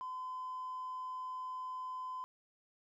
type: tone with hard clipping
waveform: sine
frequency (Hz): 1020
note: C6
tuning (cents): -44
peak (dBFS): -40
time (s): 0.01-2.24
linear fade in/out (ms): 0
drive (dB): 1
effects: none

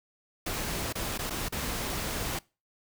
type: noise with dropouts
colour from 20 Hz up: pink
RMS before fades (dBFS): -33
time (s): 0.46-2.39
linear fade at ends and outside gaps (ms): 5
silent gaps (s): 0.927-0.953 / 1.178-1.189 / 1.298-1.305 / 1.486-1.523
effects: noise-tail reverb RT60 0.3 s tail -23 dB re dry

